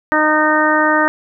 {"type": "harmonic tone", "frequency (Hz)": 307.2, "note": "D#4", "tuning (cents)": -22, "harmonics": [1, 2, 3, 4, 5, 6], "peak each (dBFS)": [-18, -18, -18, -18, -18, -18], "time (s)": [0.12, 1.08], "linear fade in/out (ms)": 0, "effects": []}